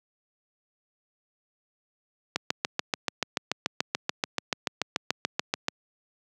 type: click train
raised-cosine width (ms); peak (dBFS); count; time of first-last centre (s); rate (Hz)
0.2; -7; 24; 2.36-5.684; 6.92
effects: high-pass 150 Hz 12 dB/octave